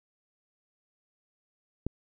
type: click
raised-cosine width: 3 ms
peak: -17 dBFS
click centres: 1.866 s
effects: none